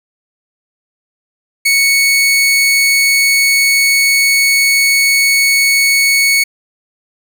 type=tone; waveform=sawtooth; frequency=2217 Hz; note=C#7; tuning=in tune; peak=-5 dBFS; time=1.65-6.44 s; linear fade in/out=10 ms; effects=none